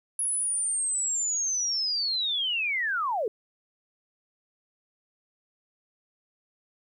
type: linear sweep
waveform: sine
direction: down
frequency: 10548 to 392 Hz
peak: -25 dBFS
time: 0.19-3.28 s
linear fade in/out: 2 ms
effects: 11-bit